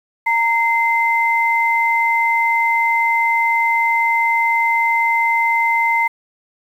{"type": "tone pair together", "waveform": "sine", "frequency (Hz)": [925, 2074], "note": ["A#5", "C7"], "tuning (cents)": [-14, -16], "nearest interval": "octave + major second", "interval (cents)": 1398, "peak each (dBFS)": -16, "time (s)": [0.26, 6.08], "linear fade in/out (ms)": 10, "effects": ["7-bit"]}